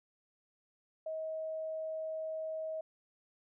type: tone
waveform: sine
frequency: 635 Hz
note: D#5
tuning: 35 cents sharp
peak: -36 dBFS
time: 1.06-2.81 s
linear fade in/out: 5 ms
effects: none